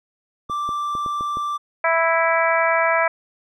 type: tone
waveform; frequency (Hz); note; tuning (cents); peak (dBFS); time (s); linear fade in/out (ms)
triangle; 1174.7; D6; 0; -20; 0.49-1.58; 20
type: clicks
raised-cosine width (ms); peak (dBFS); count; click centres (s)
2; -21; 6; 0.498 / 0.691 / 0.952 / 1.062 / 1.209 / 1.371
type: harmonic tone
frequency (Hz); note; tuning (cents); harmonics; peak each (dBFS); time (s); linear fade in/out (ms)
329.6; E4; 0; 2 / 3 / 4 / 5 / 6 / 7; -20 / -22 / -23 / -24 / -25 / -25; 1.84-3.08; 5
effects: none